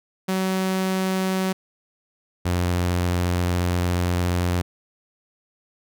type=tone pair in turn; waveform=sawtooth; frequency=188.5 / 88.6 Hz; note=F#3 / F2; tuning=+32 / +25 cents; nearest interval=octave + minor second; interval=1307 cents; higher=first; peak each=-17 / -16 dBFS; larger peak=second; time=0.28-1.53 / 2.45-4.62 s; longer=second; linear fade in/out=10 ms; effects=none